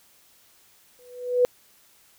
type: tone with exponential growth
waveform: sine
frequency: 493.9 Hz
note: B4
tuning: in tune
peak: -13 dBFS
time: 0.99-1.45 s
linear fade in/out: 0 ms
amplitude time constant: 100 ms
effects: white hiss -58 dBFS RMS until 2.18 s